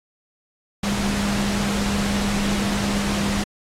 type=tone in noise; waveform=sine; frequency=201.6 Hz; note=G3; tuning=49 cents sharp; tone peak=-22 dBFS; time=0.83-3.44 s; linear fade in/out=5 ms; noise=pink; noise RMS=-26 dBFS; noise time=0.83-3.44 s; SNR=+1 dB; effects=low-pass 8000 Hz 12 dB/octave + AAC 48 kbps